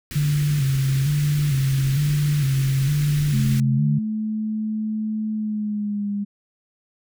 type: band-stop noise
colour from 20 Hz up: pink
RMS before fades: -33 dBFS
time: 0.11-3.6 s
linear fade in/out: 0 ms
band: 340 to 1500 Hz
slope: 24 dB/octave
type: tone with vibrato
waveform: sine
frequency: 141.1 Hz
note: C#3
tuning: 31 cents sharp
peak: -17 dBFS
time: 0.15-3.99 s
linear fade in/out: 10 ms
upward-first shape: square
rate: 1.1 Hz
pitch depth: 74 cents each way
type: tone with pitch glide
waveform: sine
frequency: 216.3 to 203 Hz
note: A3 to G#3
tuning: -29 to -39 cents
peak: -22 dBFS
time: 3.32-6.25 s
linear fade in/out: 20 ms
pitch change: -110 cents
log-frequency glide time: 5.32-6.11 s
effects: none